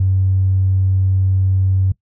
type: tone with tanh clipping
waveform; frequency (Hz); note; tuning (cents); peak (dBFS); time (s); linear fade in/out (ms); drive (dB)
triangle; 94.8; F#2; +43; -12; 0-1.92; 5; 4
effects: noise-tail reverb RT60 0.1 s tail -19 dB re dry